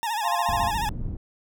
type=tone with vibrato; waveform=40% pulse; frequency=880 Hz; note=A5; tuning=in tune; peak=-24 dBFS; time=0.03-0.89 s; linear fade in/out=0 ms; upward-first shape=sine; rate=14 Hz; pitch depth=110 cents each way
type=chord; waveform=sine; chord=F minor; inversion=none; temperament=just; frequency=698.5 / 838.1 / 1047.7 Hz; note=F5 / Ab5 / C6; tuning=0 / +16 / +2 cents; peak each=-27 dBFS; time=0.22-0.72 s; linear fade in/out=50 ms
type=low-pass noise; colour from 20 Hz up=pink; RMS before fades=-31 dBFS; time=0.48-1.17 s; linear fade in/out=5 ms; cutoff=200 Hz; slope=12 dB/octave
effects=none